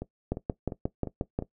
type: two click trains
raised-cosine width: 2 ms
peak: -21 / -14 dBFS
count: 5 / 7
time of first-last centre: 0.02-1.424 / 0.32-1.39 s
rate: 2.85 / 5.61 Hz
effects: noise-tail reverb RT60 0.1 s tail -17 dB re dry